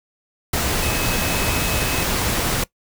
sine tone in noise, 2567 Hz, E7, 47 cents flat, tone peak -30 dBFS, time 0.82-2.04 s, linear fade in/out 5 ms, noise pink, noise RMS -21 dBFS, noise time 0.53-2.64 s, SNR -12 dB, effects noise-tail reverb RT60 0.1 s tail -20 dB re dry

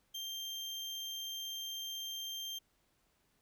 35% pulse tone, 3169 Hz, G7, 18 cents sharp, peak -38 dBFS, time 0.14-2.59 s, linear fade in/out 10 ms, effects pink hiss -75 dBFS RMS until 3.41 s

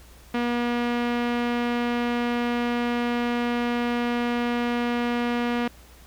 sawtooth tone with low-pass filter, 240 Hz, B3, 49 cents flat, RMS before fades -25 dBFS, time 0.34-5.68 s, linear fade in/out 5 ms, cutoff 2800 Hz, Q 1.2, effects added 60 Hz sine -49 dBFS peak until 6.06 s + pink hiss -52 dBFS RMS until 6.06 s

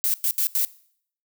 violet noise bursts at uneven times, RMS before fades -22 dBFS, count 4, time 0.04-0.14 / 0.24-0.31 / 0.38-0.47 / 0.55-0.65 s, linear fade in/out 0 ms, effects noise-tail reverb RT60 0.6 s tail -20 dB re dry

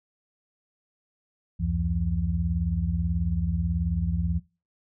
sine tone cluster, 69.3 / 87.7 / 170.2 Hz, C#2 / F2 / F3, 0 / +8 / -44 cents, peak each -28 dBFS, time 1.59-4.4 s, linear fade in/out 20 ms, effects noise-tail reverb RT60 0.3 s tail -21 dB re dry

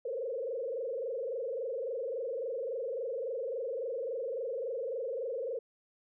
sine tone with frequency modulation, 496.9 Hz, B4, 11 cents sharp, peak -33 dBFS, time 0.05-5.59 s, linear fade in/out 5 ms, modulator 23.6 Hz, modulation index 2.2, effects none

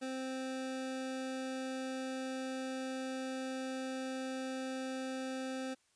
25% pulse tone, 261.6 Hz, C4, in tune, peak -34 dBFS, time 0.01-5.75 s, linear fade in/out 20 ms, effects white hiss -73 dBFS RMS until 5.95 s + resampled to 22050 Hz

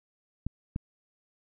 clicks, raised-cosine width 5 ms, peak -19 dBFS, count 2, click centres 0.466 / 0.761 s, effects none

